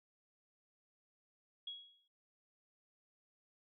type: tone with exponential decay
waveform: sine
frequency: 3322 Hz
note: G#7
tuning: in tune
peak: -40 dBFS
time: 1.67-2.08 s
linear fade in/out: 5 ms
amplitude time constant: 89 ms
effects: noise-tail reverb RT60 0.3 s tail -18 dB re dry